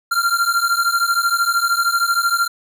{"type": "beating tone pair", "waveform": "square", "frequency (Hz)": [1377, 1390], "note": ["F6", "F6"], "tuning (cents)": [-25, -9], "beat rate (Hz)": 13, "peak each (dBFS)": -19, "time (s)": [0.11, 2.48], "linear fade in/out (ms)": 10, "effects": []}